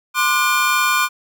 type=tone cluster; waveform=square; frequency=1045 / 1188 / 1455 / 2393 Hz; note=C6 / D6 / F#6 / D7; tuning=-2 / +20 / -29 / +32 cents; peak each=-21 dBFS; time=0.14-1.09 s; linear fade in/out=50 ms; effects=none